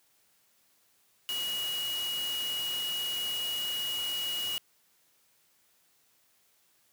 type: tone in noise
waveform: sine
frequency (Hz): 2900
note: F#7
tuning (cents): -35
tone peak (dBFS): -31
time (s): 1.29-4.58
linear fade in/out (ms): 0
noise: white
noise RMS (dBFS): -40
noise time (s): 1.29-4.58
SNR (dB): +6
effects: white hiss -68 dBFS RMS until 6.92 s + high-pass 80 Hz 12 dB/octave